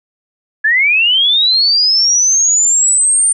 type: linear sweep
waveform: sine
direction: up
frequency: 1681 to 9010 Hz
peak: -8 dBFS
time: 0.64-3.33 s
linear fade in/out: 10 ms
effects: none